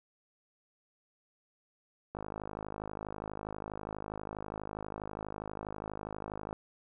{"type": "click train", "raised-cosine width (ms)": 1, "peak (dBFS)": -25, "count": 230, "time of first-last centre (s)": [2.15, 6.529], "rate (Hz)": 52.3, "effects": []}